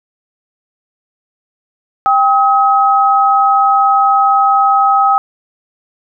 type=tone pair together; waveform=sine; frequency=790.5 / 1273 Hz; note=G5 / D#6; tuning=+14 / +39 cents; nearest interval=minor sixth; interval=825 cents; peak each=-10 dBFS; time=2.06-5.18 s; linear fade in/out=0 ms; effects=none